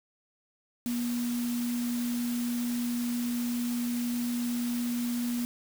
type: tone in noise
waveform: sine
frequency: 240.4 Hz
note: B3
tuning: 46 cents flat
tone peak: -28 dBFS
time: 0.86-5.45 s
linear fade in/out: 0 ms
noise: white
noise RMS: -41 dBFS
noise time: 0.86-5.45 s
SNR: +10 dB
effects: none